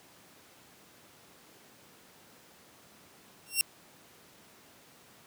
10% pulse tone with exponential growth, 2740 Hz, F7, 34 cents flat, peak -12 dBFS, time 3.46-3.61 s, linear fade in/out 0 ms, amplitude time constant 32 ms, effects pink hiss -57 dBFS RMS until 5.26 s + high-pass 150 Hz 12 dB/octave

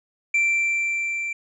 triangle tone with level ramp, 2349 Hz, D7, in tune, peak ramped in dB -15 to -24 dBFS, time 0.34-1.33 s, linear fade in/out 5 ms, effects resampled to 22050 Hz

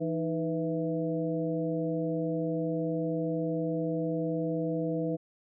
harmonic tone with a mistuned harmonic, 164.81 Hz, E3, in tune, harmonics 1 / 2 / 3 / 4, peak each -33 / -32 / -33 / -38 dBFS, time 0-5.17 s, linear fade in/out 20 ms, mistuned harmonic 2, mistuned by -85 cents, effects none

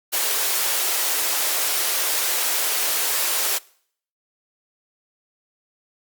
white high-pass noise, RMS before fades -22 dBFS, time 0.12-3.59 s, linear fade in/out 20 ms, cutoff 370 Hz, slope 24 dB/octave, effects noise-tail reverb RT60 0.6 s tail -23 dB re dry + Opus 48 kbps

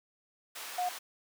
pink high-pass noise, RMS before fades -43 dBFS, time 0.55-0.99 s, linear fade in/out 10 ms, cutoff 950 Hz, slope 12 dB/octave
sine tone, 721 Hz, F#5, 45 cents flat, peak -29 dBFS, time 0.78-0.89 s, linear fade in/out 5 ms
effects none

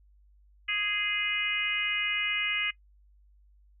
harmonic tone, 415.3 Hz, G#4, in tune, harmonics 3 / 4 / 5 / 6 / 7, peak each -42 / -37 / -31 / -32 / -34 dBFS, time 0.68-2.71 s, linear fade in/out 10 ms, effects noise-tail reverb RT60 0.1 s tail -20 dB re dry + added 50 Hz sine -57 dBFS peak until 3.8 s

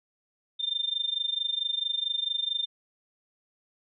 sine tone with amplitude modulation, 3600 Hz, A7, 39 cents sharp, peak -23 dBFS, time 0.59-2.66 s, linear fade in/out 20 ms, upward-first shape sine, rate 24.5 Hz, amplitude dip 90%, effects none

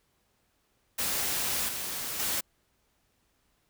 white noise with level steps, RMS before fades -30 / -35 / -30 dBFS, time 0.98-2.41 s, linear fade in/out 10 ms, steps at 1.68 / 2.19 s, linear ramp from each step 10 ms, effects pink hiss -72 dBFS RMS until 3.69 s

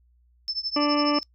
sine tone with tremolo, 5274 Hz, E8, in tune, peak -23 dBFS, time 0.48-1.23 s, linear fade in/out 0 ms, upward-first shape triangle, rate 12 Hz, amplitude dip 100%
harmonic tone, 293.1 Hz, D4, 3 cents flat, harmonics 1 / 2 / 3 / 4 / 6 / 7 / 8 / 9 / 10, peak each -22 / -27 / -33 / -27 / -43 / -41 / -38 / -42 / -38 dBFS, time 0.76-1.19 s, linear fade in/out 5 ms
effects noise-tail reverb RT60 0.1 s tail -23 dB re dry + added 60 Hz sine -58 dBFS peak until 1.34 s

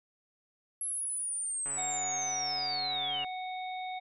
sine linear sweep, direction down, 11150 to 2794 Hz, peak -32 dBFS, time 0.81-3.24 s, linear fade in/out 2 ms
click train, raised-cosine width 0.5 ms, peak -31 dBFS, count 223, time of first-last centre 1.66-3.246 s, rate 140 Hz
harmonic tone, 741 Hz, F#5, 2 cents sharp, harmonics 1 / 3 / 5, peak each -36 / -44 / -47 dBFS, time 1.77-4 s, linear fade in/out 20 ms
effects none

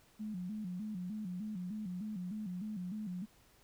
sine tone with vibrato, 196.3 Hz, G3, 3 cents sharp, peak -38 dBFS, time 0.19-3.26 s, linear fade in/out 20 ms, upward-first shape square, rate 3.3 Hz, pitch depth 150 cents each way, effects pink hiss -66 dBFS RMS until 3.63 s

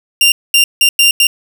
sawtooth tone bursts at uneven times, 2785 Hz, F7, 5 cents flat, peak -3 dBFS, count 5, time 0.21-0.32 / 0.54-0.64 / 0.81-0.89 / 0.99-1.11 / 1.2-1.27 s, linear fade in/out 2 ms, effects none

